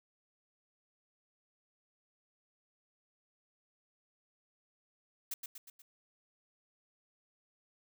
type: noise with echo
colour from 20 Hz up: blue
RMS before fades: -38 dBFS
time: 5.31-5.34 s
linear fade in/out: 5 ms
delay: 120 ms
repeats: 4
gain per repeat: -5 dB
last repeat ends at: 5.82 s
effects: none